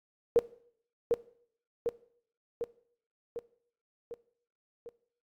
sine tone with echo, 470.6 Hz, A#4, 16 cents sharp, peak -18 dBFS, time 0.36-0.39 s, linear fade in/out 0 ms, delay 750 ms, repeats 6, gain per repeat -4 dB, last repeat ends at 4.89 s, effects noise-tail reverb RT60 0.6 s tail -19 dB re dry + AAC 64 kbps

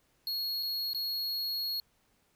square tone with dropouts, 4316 Hz, C#8, 47 cents flat, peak -32 dBFS, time 0.27-1.8 s, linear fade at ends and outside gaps 1 ms, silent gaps 0.627-0.63 / 0.933-0.947 s, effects pink hiss -71 dBFS RMS until 2.35 s

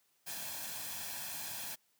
white noise with comb filter, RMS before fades -42 dBFS, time 0.26-1.76 s, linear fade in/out 20 ms, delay 1.2 ms, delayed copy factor +0.6, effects white hiss -74 dBFS RMS until 1.99 s + high-pass 100 Hz 12 dB/octave

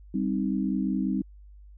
sine chord, C minor, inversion second, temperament equal, 196 / 261.6 / 311.1 Hz, G3 / C4 / Eb4, 0 / 0 / 0 cents, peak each -27 / -29 / -31 dBFS, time 0.14-1.22 s, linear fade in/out 5 ms, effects added 50 Hz sine -46 dBFS peak until 1.77 s

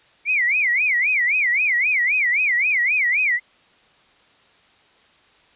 sine tone with vibrato, 2195 Hz, C#7, 18 cents flat, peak -16 dBFS, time 0.25-3.4 s, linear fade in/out 50 ms, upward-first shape sine, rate 3.8 Hz, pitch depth 250 cents each way, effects white hiss -55 dBFS RMS until 5.55 s + resampled to 8000 Hz

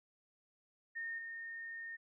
sine tone with level steps, 1833 Hz, A#6, 30 cents flat, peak -39 / -43 dBFS, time 0.95-1.97 s, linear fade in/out 20 ms, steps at 1.18 s, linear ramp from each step 5 ms, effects none

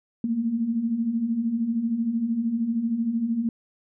sine beating tone pair, 220 / 233 Hz, A3 / A#3, 0 / -1 cents, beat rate 13 Hz, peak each -30 / -23 dBFS, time 0.24-3.49 s, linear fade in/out 2 ms, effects none

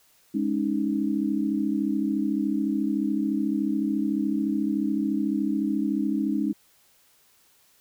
sine chord, Ab suspended fourth, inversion none, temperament equal, 207.7 / 277.2 / 311.1 Hz, Ab3 / Db4 / Eb4, 0 / 0 / 0 cents, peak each -27 dBFS, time 0.34-6.53 s, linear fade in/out 10 ms, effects white hiss -61 dBFS RMS until 7.8 s

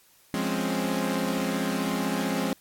sawtooth chord, Db major seventh, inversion first, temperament equal, 174.61 / 207.7 / 261.6 / 277.2 Hz, F3 / Ab3 / C4 / Db4, 0 / 0 / 0 / 0 cents, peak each -28 / -26 / -26 / -30 dBFS, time 0.34-2.53 s, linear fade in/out 0 ms, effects white hiss -59 dBFS RMS until 2.6 s + AAC 64 kbps

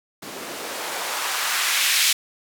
blue noise with band-pass filter sweep, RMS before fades -24 dBFS, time 0.22-2.13 s, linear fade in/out 5 ms, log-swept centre 240 to 3000 Hz, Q 1.1, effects none

